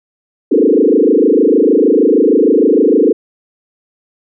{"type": "tone with frequency modulation", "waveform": "sine", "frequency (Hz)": 370, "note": "F#4", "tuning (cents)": 0, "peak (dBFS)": -6, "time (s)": [0.51, 3.13], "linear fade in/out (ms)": 10, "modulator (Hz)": 26.5, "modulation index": 4.1, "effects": []}